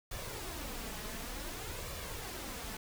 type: noise with flanger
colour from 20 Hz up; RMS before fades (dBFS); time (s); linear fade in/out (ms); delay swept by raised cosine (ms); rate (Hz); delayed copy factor
pink; -42; 0.11-2.77; 5; 1.7 to 4.7; 0.55; +0.5
effects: none